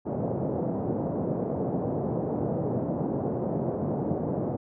pink band-pass noise, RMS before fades -29 dBFS, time 0.05-4.57 s, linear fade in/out 20 ms, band 120 to 680 Hz, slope 24 dB/octave, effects none

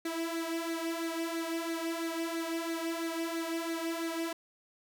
sawtooth tone with flanger, 330.7 Hz, E4, 6 cents sharp, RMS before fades -35 dBFS, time 0.05-4.33 s, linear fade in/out 5 ms, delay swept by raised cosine 0.47 to 2.67 ms, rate 3 Hz, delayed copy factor +0.65, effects none

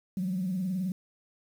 sine tone with vibrato, 185 Hz, F#3, in tune, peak -27 dBFS, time 0.17-0.92 s, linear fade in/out 2 ms, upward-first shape sine, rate 19 Hz, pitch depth 100 cents each way, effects tanh soft clip ceiling -23 dBFS + 9-bit

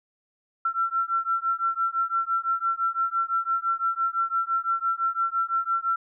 sine beating tone pair, 1349 / 1354.9 Hz, E6 / E6, +40 / +47 cents, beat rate 5.9 Hz, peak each -26 dBFS, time 0.65-5.96 s, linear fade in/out 5 ms, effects none

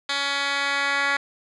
10% pulse tone with band-pass filter sweep, 280.7 Hz, C#4, 22 cents sharp, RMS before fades -24 dBFS, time 0.09-1.17 s, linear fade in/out 5 ms, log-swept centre 3200 to 2100 Hz, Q 2, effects resampled to 24000 Hz

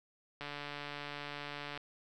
click train, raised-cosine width 0.3 ms, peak -26 dBFS, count 199, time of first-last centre 0.41-1.776 s, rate 145 Hz, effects none

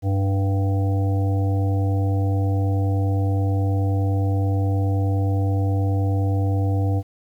harmonic tone with a mistuned harmonic, 98.1 Hz, G2, 2 cents sharp, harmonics 1 / 3 / 5 / 7 / 8, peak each -18 / -28 / -32 / -35 / -36 dBFS, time 0.02-7.03 s, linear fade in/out 50 ms, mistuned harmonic 8, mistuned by -19 cents, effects 9-bit

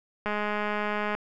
click train, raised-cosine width 0.5 ms, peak -15 dBFS, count 187, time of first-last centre 0.26-1.15 s, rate 209 Hz, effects none

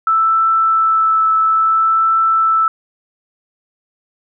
sine tone with vibrato, 1318.5 Hz, E6, in tune, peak -10 dBFS, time 0.07-2.68 s, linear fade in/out 2 ms, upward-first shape triangle, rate 0.59 Hz, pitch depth 12 cents each way, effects none

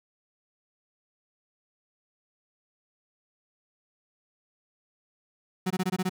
35% pulse tone bursts, 185 Hz, F#3, in tune, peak -23 dBFS, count 7, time 5.66-6.095 s, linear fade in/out 10 ms, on 45 ms, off 20 ms, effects none

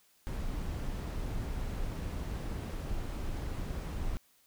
brown noise, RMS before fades -36 dBFS, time 0.27-4.17 s, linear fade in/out 0 ms, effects white hiss -67 dBFS RMS until 4.46 s

